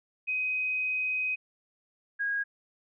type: tone pair in turn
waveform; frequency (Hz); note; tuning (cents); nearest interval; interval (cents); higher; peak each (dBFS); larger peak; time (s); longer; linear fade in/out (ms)
sine; 2515 / 1639.3; D#7 / G#6; +18 / -23; perfect fifth; 741; first; -27; neither; 0.27-1.36 / 2.19-2.44; first; 20
effects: none